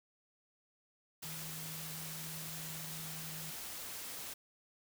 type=tone in noise; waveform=sine; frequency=158.6 Hz; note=D#3; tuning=33 cents sharp; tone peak=-48 dBFS; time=1.24-3.51 s; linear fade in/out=10 ms; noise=white; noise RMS=-45 dBFS; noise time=1.22-4.34 s; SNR=-6 dB; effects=none